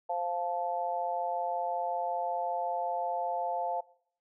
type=chord; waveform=sine; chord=F major; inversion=second; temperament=just; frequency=523.8 / 698.5 / 873.1 Hz; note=C5 / F5 / A5; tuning=+2 / 0 / -14 cents; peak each=-37 / -32 / -34 dBFS; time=0.09-3.81 s; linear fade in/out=10 ms; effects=noise-tail reverb RT60 0.6 s tail -21 dB re dry